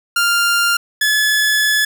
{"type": "tone pair in turn", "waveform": "sawtooth", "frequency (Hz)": [1396.9, 1713.8], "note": ["F6", "A6"], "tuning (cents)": [0, -46], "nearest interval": "major third", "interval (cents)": 354, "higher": "second", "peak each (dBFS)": -9, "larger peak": "neither", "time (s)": [[0.16, 0.77], [1.01, 1.85]], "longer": "second", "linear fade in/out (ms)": 5, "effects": []}